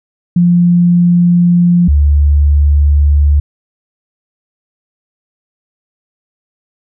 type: tone pair in turn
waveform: sine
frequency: 174.61 / 72.61 Hz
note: F3 / D2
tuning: 0 / -19 cents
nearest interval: octave + minor third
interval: 1519 cents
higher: first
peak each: -5 dBFS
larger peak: neither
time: 0.36-1.88 / 1.88-3.4 s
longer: neither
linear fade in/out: 5 ms
effects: none